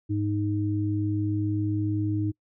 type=tone pair together; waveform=sine; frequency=103.82 / 311.1 Hz; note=G#2 / D#4; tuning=0 / 0 cents; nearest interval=octave + perfect fifth; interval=1900 cents; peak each=-26 / -27 dBFS; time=0.09-2.32 s; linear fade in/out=20 ms; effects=noise-tail reverb RT60 0.1 s tail -25 dB re dry